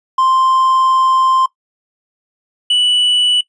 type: tone pair in turn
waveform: triangle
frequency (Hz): 1046.5 / 2960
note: C6 / F#7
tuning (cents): 0 / 0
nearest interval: octave + tritone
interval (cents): 1800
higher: second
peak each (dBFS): -8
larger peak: neither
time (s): 0.18-1.46 / 2.7-3.41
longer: first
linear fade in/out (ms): 5
effects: noise-tail reverb RT60 0.1 s tail -19 dB re dry + resampled to 24000 Hz